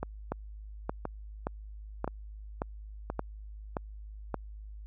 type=two click trains; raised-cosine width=1 ms; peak=-17 / -19 dBFS; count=8 / 4; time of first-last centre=0.32-4.343 / 0.03-3.101 s; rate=1.74 / 0.977 Hz; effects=added 52 Hz sine -42 dBFS peak until 4.86 s